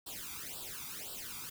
white noise with flanger, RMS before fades -44 dBFS, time 0.06-1.5 s, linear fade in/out 10 ms, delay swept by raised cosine 0.23 to 0.86 ms, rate 1.9 Hz, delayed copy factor +0.9, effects none

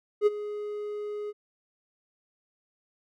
triangle tone with ADSR envelope, 417.1 Hz, G#4, 7 cents sharp, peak -14 dBFS, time 0.21-1.33 s, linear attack 55 ms, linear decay 25 ms, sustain -16 dB, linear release 37 ms, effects none

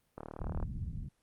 click train, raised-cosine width 1 ms, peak -28 dBFS, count 18, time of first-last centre 0.18-0.627 s, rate 38 Hz
pink low-pass noise, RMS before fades -38 dBFS, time 0.4-1.09 s, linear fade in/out 10 ms, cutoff 170 Hz, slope 24 dB/octave
effects pink hiss -75 dBFS RMS until 1.22 s + Opus 32 kbps

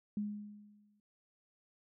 sine tone with exponential decay, 207.7 Hz, G#3, in tune, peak -32 dBFS, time 0.17-1 s, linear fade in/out 2 ms, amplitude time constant 180 ms, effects none

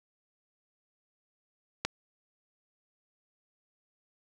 click, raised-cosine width 0.2 ms, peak -11 dBFS, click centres 1.85 s, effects none

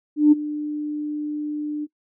sine tone with ADSR envelope, 298.6 Hz, D4, 29 cents sharp, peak -7 dBFS, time 0.16-1.87 s, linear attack 160 ms, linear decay 20 ms, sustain -17 dB, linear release 34 ms, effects noise-tail reverb RT60 0.1 s tail -23 dB re dry + tanh soft clip ceiling -3 dBFS

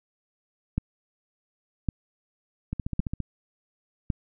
two click trains, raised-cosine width 5 ms, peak -17 / -12 dBFS, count 8 / 4, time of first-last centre 2.73-3.203 / 0.78-4.102 s, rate 14.8 / 0.903 Hz, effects none

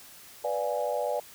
sine chord, B diminished seventh, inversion none, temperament equal, 493.9 / 587.3 / 698.5 / 830.6 Hz, B4 / D5 / F5 / Ab5, 0 / 0 / 0 / 0 cents, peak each -32 / -30 / -35 / -34 dBFS, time 0.44-1.2 s, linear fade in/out 5 ms, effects white hiss -50 dBFS RMS until 1.34 s

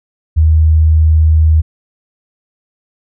sine tone, 78.8 Hz, D#2, 23 cents sharp, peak -5 dBFS, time 0.36-1.62 s, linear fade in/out 20 ms, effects none

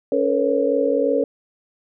sine tone cluster, 279.5 / 444.7 / 488 / 553 Hz, C#4 / A4 / B4 / C#5, +14 / +18 / -21 / -4 cents, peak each -23 / -22 / -21 / -21 dBFS, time 0.12-1.24 s, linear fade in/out 2 ms, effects none

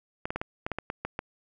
clicks, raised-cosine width 0.5 ms, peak -16 dBFS, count 10, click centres 0.255 / 0.305 / 0.36 / 0.415 / 0.665 / 0.717 / 0.786 / 0.901 / 1.05 / 1.191 s, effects none

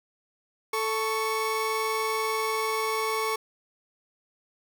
30% pulse tone pair together, 440 / 1110.2 Hz, A4 / C#6, 0 / +2 cents, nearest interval octave + major third, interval 1602 cents, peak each -26 dBFS, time 0.73-3.36 s, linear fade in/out 5 ms, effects none

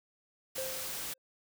white noise, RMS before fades -39 dBFS, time 0.55-1.14 s, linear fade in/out 10 ms
triangle tone with exponential decay, 524 Hz, C5, 2 cents sharp, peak -32 dBFS, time 0.58-1.18 s, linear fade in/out 1 ms, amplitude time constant 130 ms
effects none

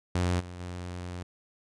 sawtooth tone with level steps, 89.1 Hz, F2, 35 cents sharp, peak -21 / -36 / -32 dBFS, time 0.15-1.23 s, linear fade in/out 5 ms, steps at 0.39 / 0.59 s, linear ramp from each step 20 ms, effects resampled to 22050 Hz

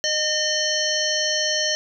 harmonic tone with a mistuned harmonic, 613 Hz, D#5, 26 cents flat, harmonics 1 / 3 / 5 / 7 / 9 / 10, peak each -27 / -27 / -27 / -27 / -27 / -27 dBFS, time 0.04-1.75 s, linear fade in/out 0 ms, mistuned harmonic 3, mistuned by -15 cents, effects none

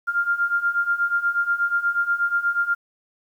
sine beating tone pair, 1394 / 1402.3 Hz, F6 / F6, -4 / +7 cents, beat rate 8.3 Hz, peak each -24 / -21 dBFS, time 0.07-2.75 s, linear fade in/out 20 ms, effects 9-bit

